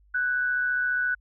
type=tone pair together; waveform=sine; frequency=1486 / 1620.7 Hz; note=F#6 / G#6; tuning=+7 / -43 cents; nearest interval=major second; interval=150 cents; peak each=-23 / -34 dBFS; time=0.14-1.15 s; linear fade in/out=10 ms; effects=added 50 Hz sine -56 dBFS peak until 1.2 s